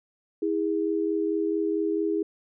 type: tone pair together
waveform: sine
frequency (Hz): 324.2 / 408.7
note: E4 / G#4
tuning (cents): -29 / -28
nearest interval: major third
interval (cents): 401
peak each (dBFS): -26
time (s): 0.42-2.23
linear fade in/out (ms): 5
effects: none